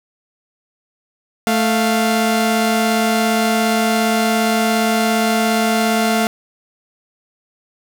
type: tone pair together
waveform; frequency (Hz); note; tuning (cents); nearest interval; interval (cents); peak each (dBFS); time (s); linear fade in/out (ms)
sawtooth; 220 / 697.3; A3 / F5; 0 / -3; octave + minor sixth; 1997; -12 / -14; 1.47-6.27; 0
effects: none